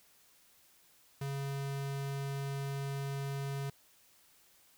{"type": "tone", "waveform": "square", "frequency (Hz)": 138.59, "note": "C#3", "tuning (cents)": 0, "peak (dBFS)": -36, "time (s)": [1.21, 3.7], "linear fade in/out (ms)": 5, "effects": ["white hiss -65 dBFS RMS until 4.77 s"]}